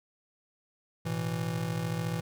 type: chord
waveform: square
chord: A suspended second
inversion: none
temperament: just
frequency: 110 / 123.75 / 165 Hz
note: A2 / B2 / E3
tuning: 0 / +4 / +2 cents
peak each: -37 / -38 / -33 dBFS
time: 1.05-2.21 s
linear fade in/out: 10 ms
effects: none